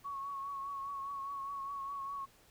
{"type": "tone with vibrato", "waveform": "sine", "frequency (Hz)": 1108.7, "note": "C#6", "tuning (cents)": 0, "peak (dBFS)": -38, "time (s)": [0.04, 2.26], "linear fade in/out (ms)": 20, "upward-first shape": "triangle", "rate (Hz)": 4.9, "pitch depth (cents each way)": 38, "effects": ["pink hiss -64 dBFS RMS until 2.5 s"]}